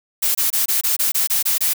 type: noise bursts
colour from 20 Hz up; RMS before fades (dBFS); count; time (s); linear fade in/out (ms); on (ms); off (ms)
blue; -18; 10; 0.22-1.736; 10; 130; 24
effects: none